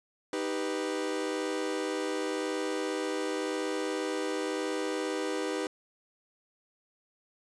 40% pulse chord, Eb augmented, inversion none, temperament equal, 311.1 / 392 / 493.9 Hz, Eb4 / G4 / B4, 0 / 0 / 0 cents, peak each -34 dBFS, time 0.33-5.67 s, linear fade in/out 2 ms, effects resampled to 22050 Hz

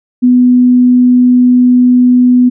sine tone, 248.4 Hz, B3, 10 cents sharp, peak -3 dBFS, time 0.22-2.5 s, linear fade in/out 20 ms, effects none

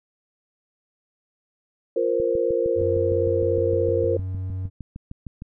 sine chord, F suspended fourth, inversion none, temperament equal, 349.2 / 466.2 / 523.3 Hz, F4 / Bb4 / C5, 0 / 0 / 0 cents, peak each -26 / -22 / -24 dBFS, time 1.96-4.17 s, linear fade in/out 5 ms
click train, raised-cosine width 5 ms, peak -23 dBFS, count 22, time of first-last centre 2.2-5.421 s, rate 6.52 Hz
triangle tone with pitch glide, 92.5 to 93.41 Hz, F#2 to F#2, 0 to +17 cents, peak -24 dBFS, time 2.75-4.7 s, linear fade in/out 50 ms, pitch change +17 cents, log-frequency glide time 3.25-3.81 s
effects none

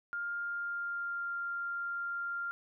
sine tone with pitch glide, 1405 to 1392.9 Hz, F6 to F6, +10 to -5 cents, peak -34 dBFS, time 0.13-2.51 s, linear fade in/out 0 ms, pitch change -15 cents, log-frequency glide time 0.38-1.33 s, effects none

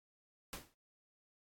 pink noise with exponential decay, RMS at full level -41 dBFS, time 0.53-0.74 s, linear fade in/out 1 ms, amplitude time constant 45 ms, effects AAC 64 kbps

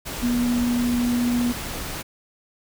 sine tone in noise, 241.9 Hz, B3, 36 cents flat, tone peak -19 dBFS, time 0.22-1.53 s, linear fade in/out 20 ms, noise pink, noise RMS -31 dBFS, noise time 0.05-2.03 s, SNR +9 dB, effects none

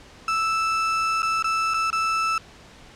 35% pulse tone with dropouts, 1318.5 Hz, E6, in tune, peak -19 dBFS, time 0.28-2.38 s, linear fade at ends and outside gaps 2 ms, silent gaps 1.221-1.229 / 1.425-1.443 / 1.738-1.742 / 1.903-1.928 s, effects pink hiss -47 dBFS RMS until 2.95 s + low-pass 6000 Hz 12 dB/octave

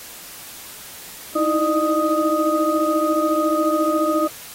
sine tone cluster, 312.2 / 326.4 / 605 / 1247 Hz, D#4 / E4 / D#5 / D#6, +6 / -17 / -49 / +3 cents, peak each -22 / -23 / -21 / -22 dBFS, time 1.35-4.28 s, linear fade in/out 10 ms, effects white hiss -38 dBFS RMS until 4.54 s + AAC 48 kbps

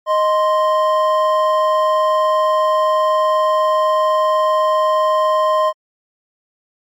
triangle tone pair together, 622.3 / 1046.5 Hz, D#5 / C6, 0 / 0 cents, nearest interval major sixth, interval 900 cents, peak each -13 dBFS, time 0.06-5.73 s, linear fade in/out 50 ms, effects MP3 64 kbps

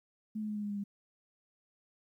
sine tone with pitch steps, 215.6 / 213.1 / 210.7 / 208.3 / 205.9 / 203.5 / 201.2 Hz, A3 / G#3 / G#3 / G#3 / G#3 / G#3 / G3, -35 / +45 / +25 / +5 / -15 / -35 / +45 cents, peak -34 dBFS, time 0.35-0.84 s, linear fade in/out 10 ms, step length 70 ms, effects 12-bit

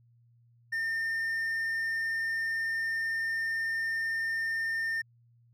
triangle tone, 1811 Hz, A6, 49 cents sharp, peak -27 dBFS, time 0.72-5.02 s, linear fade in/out 10 ms, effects added 118 Hz sine -60 dBFS peak until 5.53 s

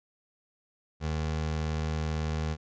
25% pulse tone, 78.1 Hz, D#2, 7 cents sharp, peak -25 dBFS, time 1-2.57 s, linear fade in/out 50 ms, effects resampled to 16000 Hz

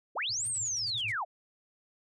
sine linear two-way sweep, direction up then down, 256.6 to 8870 to 593 Hz, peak -30 dBFS, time 0.15-1.25 s, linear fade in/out 20 ms, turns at 0.47 s
white band-pass noise, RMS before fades -50 dBFS, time 0.28-1.17 s, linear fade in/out 20 ms, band 100 to 120 Hz, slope 96 dB/octave
blue noise bursts, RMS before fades -48 dBFS, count 7, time 0.44-1.117 s, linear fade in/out 0 ms, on 35 ms, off 72 ms
effects resampled to 22050 Hz

